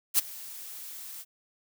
blue noise with ADSR envelope, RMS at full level -20 dBFS, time 0.14-1.25 s, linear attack 45 ms, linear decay 16 ms, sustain -22 dB, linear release 43 ms, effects none

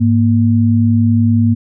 sine tone pair together, 103.83 / 234.3 Hz, G#2 / A#3, 0 / +9 cents, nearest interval octave + major second, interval 1409 cents, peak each -11 dBFS, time 0-1.55 s, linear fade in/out 20 ms, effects none

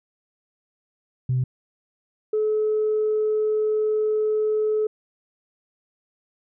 sine tone pair in turn, 127.7 / 429.5 Hz, C3 / A4, -42 / -42 cents, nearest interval octave + major sixth, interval 2100 cents, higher second, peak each -18 dBFS, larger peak neither, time 1.29-1.44 / 2.33-4.87 s, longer second, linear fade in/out 5 ms, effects tanh soft clip ceiling -15 dBFS

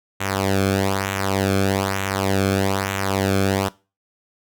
sawtooth tone with flanger, 97.2 Hz, G2, 14 cents flat, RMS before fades -21 dBFS, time 0.2-3.69 s, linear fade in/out 10 ms, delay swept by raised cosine 0.2 to 1.06 ms, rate 1.1 Hz, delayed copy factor -0.75, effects noise-tail reverb RT60 0.3 s tail -20 dB re dry

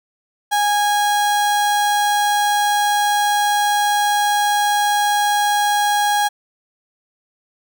35% pulse tone, 825 Hz, G#5, 12 cents flat, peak -13 dBFS, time 0.51-6.29 s, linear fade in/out 20 ms, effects none

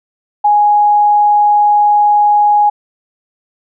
sine tone, 830.6 Hz, G#5, in tune, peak -6 dBFS, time 0.44-2.7 s, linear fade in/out 10 ms, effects none

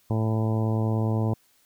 harmonic tone, 110.4 Hz, A2, 6 cents sharp, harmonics 1 / 2 / 3 / 4 / 5 / 6 / 7 / 8 / 9, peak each -23 / -29 / -33 / -35 / -37 / -39 / -40 / -41 / -42 dBFS, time 0.1-1.34 s, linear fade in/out 5 ms, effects white hiss -63 dBFS RMS until 1.65 s

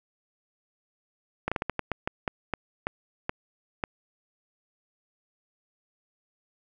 slowing click train, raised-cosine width 0.5 ms, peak -12 dBFS, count 13, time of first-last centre 1.48-3.838 s, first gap 36 ms, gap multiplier 1.28, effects none

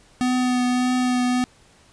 square tone with vibrato, 250 Hz, B3, 21 cents sharp, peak -19 dBFS, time 0.21-1.44 s, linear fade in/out 0 ms, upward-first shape triangle, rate 1.7 Hz, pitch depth 17 cents each way, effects pink hiss -54 dBFS RMS until 1.92 s + resampled to 22050 Hz

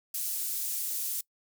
pink high-pass noise, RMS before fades -33 dBFS, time 0.14-1.21 s, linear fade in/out 5 ms, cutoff 9600 Hz, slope 12 dB/octave, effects noise-tail reverb RT60 0.1 s tail -23 dB re dry

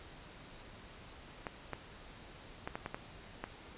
clicks, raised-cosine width 0.5 ms, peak -23 dBFS, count 7, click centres 1.468 / 1.733 / 2.675 / 2.755 / 2.861 / 2.945 / 3.44 s, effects pink hiss -53 dBFS RMS until 3.77 s + resampled to 8000 Hz

